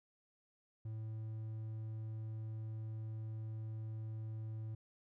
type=tone; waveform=triangle; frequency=110 Hz; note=A2; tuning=in tune; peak=-39 dBFS; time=0.85-4.75 s; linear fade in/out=5 ms; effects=none